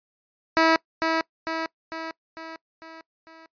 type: tone with echo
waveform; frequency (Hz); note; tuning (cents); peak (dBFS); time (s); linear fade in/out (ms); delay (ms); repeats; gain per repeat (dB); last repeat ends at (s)
10% pulse; 324.3; E4; -28; -8; 0.57-0.76; 0; 450; 6; -5; 3.46
effects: noise-tail reverb RT60 0.1 s tail -23 dB re dry + resampled to 11025 Hz